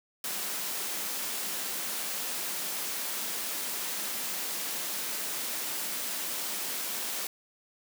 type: high-pass noise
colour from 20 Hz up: white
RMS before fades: -34 dBFS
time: 0.24-7.27 s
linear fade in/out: 2 ms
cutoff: 170 Hz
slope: 48 dB/octave
effects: none

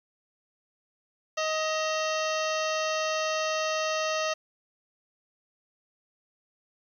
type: harmonic tone with a mistuned harmonic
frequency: 628 Hz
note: D#5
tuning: 16 cents sharp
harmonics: 1 / 2 / 3 / 4 / 5 / 6 / 7 / 8 / 9 / 10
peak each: -29 / -32 / -36 / -36 / -41 / -42 / -41 / -42 / -42 / -41 dBFS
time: 1.37-4.34 s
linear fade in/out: 10 ms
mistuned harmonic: 4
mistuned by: +130 cents
effects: 10-bit

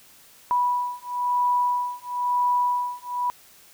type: beating tone pair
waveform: sine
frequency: 981 / 982 Hz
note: B5 / B5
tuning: -12 / -10 cents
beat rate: 1 Hz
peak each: -24 dBFS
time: 0.51-3.3 s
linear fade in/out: 0 ms
effects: white hiss -52 dBFS RMS until 3.73 s

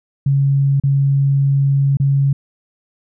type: tone with dropouts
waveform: sine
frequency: 138.59 Hz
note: C#3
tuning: in tune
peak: -11 dBFS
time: 0.26-2.33 s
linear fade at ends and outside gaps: 5 ms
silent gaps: 0.8-0.836 / 1.971-1.999 s
effects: none

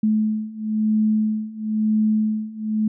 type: beating tone pair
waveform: sine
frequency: 215.2 / 216.2 Hz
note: A3 / A3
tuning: -38 / -30 cents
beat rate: 1 Hz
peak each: -22 / -20 dBFS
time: 0.03-2.88 s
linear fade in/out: 5 ms
effects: none

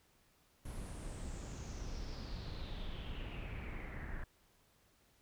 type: noise with low-pass filter sweep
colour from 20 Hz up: brown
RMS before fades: -44 dBFS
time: 0.65-4.24 s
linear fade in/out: 5 ms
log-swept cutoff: 11000 to 1700 Hz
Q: 5.5
effects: pink hiss -71 dBFS RMS until 5.21 s

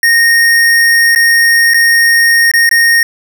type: tone with dropouts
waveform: square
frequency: 1854 Hz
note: A#6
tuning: 10 cents flat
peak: -6 dBFS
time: 0.03-3.03 s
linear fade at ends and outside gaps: 2 ms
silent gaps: 1.15-1.159 / 1.737-1.743 / 2.515-2.537 / 2.692-2.712 s
effects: none

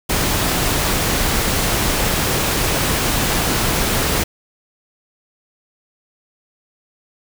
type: noise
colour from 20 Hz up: pink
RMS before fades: -18 dBFS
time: 0.09-4.24 s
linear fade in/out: 10 ms
effects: none

